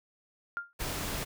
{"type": "tone with exponential decay", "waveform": "sine", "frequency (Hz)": 1400, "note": "F6", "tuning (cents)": 4, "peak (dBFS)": -28, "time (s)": [0.57, 0.73], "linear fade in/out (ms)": 0, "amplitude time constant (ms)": 33}
{"type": "noise", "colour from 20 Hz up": "pink", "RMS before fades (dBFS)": -35, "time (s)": [0.79, 1.25], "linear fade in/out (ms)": 20}
{"effects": []}